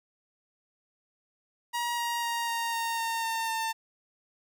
sawtooth tone with pitch steps, 952 / 944.3 / 936.7 / 929.2 / 921.7 / 914.3 / 906.9 / 899.6 Hz, A#5 / A#5 / A#5 / A#5 / A#5 / A#5 / A#5 / A5, +36 / +22 / +8 / -6 / -20 / -34 / -48 / +38 cents, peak -25 dBFS, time 1.73-3.73 s, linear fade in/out 20 ms, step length 250 ms, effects none

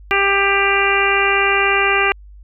harmonic tone, 395.9 Hz, G4, 17 cents sharp, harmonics 1 / 2 / 3 / 4 / 5 / 6 / 7, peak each -20 / -22 / -20 / -21 / -21 / -19 / -21 dBFS, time 0.11-2.12 s, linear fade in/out 0 ms, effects added 50 Hz sine -37 dBFS peak until 2.43 s

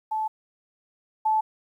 sine tone pair in turn, 870 / 870 Hz, A5 / A5, -20 / -20 cents, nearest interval unison, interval 0 cents, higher neither, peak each -24 / -19 dBFS, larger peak second, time 0.11-0.28 / 1.25-1.41 s, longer first, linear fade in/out 10 ms, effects 10-bit

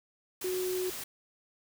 sine tone in noise, 367.9 Hz, F#4, 10 cents flat, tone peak -30 dBFS, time 0.44-0.9 s, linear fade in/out 5 ms, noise white, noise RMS -40 dBFS, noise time 0.41-1.04 s, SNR +7 dB, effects none

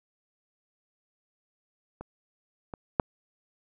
clicks, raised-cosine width 1 ms, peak -25 / -23 / -7 dBFS, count 3, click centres 2.01 / 2.738 / 2.998 s, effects none

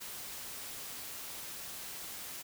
white noise, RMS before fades -44 dBFS, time 0-2.43 s, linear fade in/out 20 ms, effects none

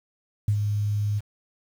sine tone with ADSR envelope, 103.83 Hz, G#2, in tune, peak -17 dBFS, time 0.48-1.21 s, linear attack 3 ms, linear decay 74 ms, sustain -5 dB, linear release 32 ms, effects 8-bit

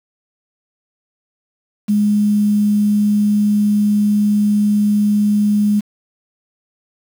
sine tone with quantisation, 207.7 Hz, G#3, in tune, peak -11 dBFS, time 1.88-5.81 s, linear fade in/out 20 ms, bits 6, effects none

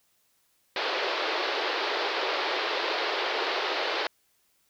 pink band-pass noise, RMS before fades -29 dBFS, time 0.76-4.07 s, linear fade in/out 2 ms, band 360 to 4700 Hz, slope 48 dB/octave, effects white hiss -69 dBFS RMS until 4.69 s

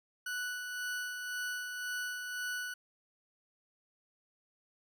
40% pulse tone with tremolo, 1480 Hz, F#6, in tune, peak -34 dBFS, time 0.26-2.74 s, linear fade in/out 5 ms, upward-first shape sine, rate 1.9 Hz, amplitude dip 40%, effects none

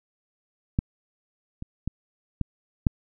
clicks, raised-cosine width 5 ms, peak -9 / -22 / -15 / -13 / -6 dBFS, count 5, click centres 0.789 / 1.624 / 1.876 / 2.413 / 2.868 s, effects none

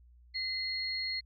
sine tone pair together, 2055 / 4292 Hz, C7 / C8, -32 / +43 cents, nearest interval octave + minor second, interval 1275 cents, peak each -37 / -34 dBFS, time 0.34-1.21 s, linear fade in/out 20 ms, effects added 60 Hz sine -56 dBFS peak until 1.25 s

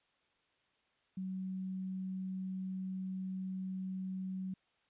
sine tone, 188 Hz, F#3, 28 cents sharp, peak -37 dBFS, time 1.17-4.54 s, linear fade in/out 5 ms, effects white hiss -75 dBFS RMS until 4.89 s + resampled to 8000 Hz

